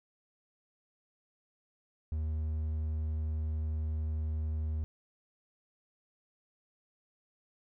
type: tone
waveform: triangle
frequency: 77.78 Hz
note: D#2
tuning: in tune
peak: -29 dBFS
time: 2.12-4.84 s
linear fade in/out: 0 ms
effects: none